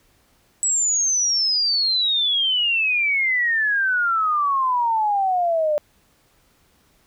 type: exponential sweep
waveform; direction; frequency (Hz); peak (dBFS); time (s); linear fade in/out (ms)
sine; down; 7902 to 588; -17; 0.63-5.78; 0
effects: pink hiss -60 dBFS RMS until 7.06 s